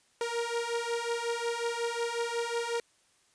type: beating tone pair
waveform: sawtooth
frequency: 465.8 / 471.3 Hz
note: A#4 / A#4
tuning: -1 / +19 cents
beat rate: 5.5 Hz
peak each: -30 / -29 dBFS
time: 0.21-2.8 s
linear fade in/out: 2 ms
effects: white hiss -67 dBFS RMS until 3.34 s + resampled to 22050 Hz